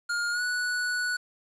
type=tone with pitch glide; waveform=square; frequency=1417 to 1474.6 Hz; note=F6 to F#6; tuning=+25 to -6 cents; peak=-27 dBFS; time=0.09-1.17 s; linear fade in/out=10 ms; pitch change=+69 cents; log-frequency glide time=0.31-0.42 s; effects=resampled to 22050 Hz + 9-bit